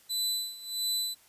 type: tone with tremolo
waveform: sawtooth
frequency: 4000 Hz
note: B7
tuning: 21 cents sharp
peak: -24 dBFS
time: 0.09-1.15 s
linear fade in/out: 20 ms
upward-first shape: sine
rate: 1.5 Hz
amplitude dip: 85%
effects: white hiss -60 dBFS RMS until 1.28 s + resampled to 32000 Hz